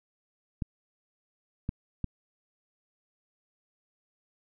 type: clicks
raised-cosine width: 5 ms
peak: -18 dBFS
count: 3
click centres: 0.622 / 1.691 / 2.043 s
effects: none